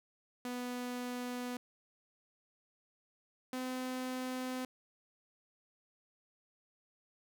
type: tone pair in turn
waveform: sawtooth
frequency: 246.9 / 255.6 Hz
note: B3 / C4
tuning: 0 / -40 cents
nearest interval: minor second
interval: 60 cents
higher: second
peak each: -34 / -33 dBFS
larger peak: second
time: 0.45-1.57 / 3.53-4.65 s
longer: neither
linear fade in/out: 2 ms
effects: none